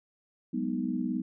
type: chord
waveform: sine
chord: G# minor seventh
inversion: third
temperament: equal with one note detuned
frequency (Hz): 188.67 / 207.7 / 246.9 / 311.1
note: F#3 / G#3 / B3 / D#4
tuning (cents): +34 / 0 / 0 / 0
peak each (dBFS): -35 / -36 / -31 / -35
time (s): 0.53-1.22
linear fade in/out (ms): 10
effects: none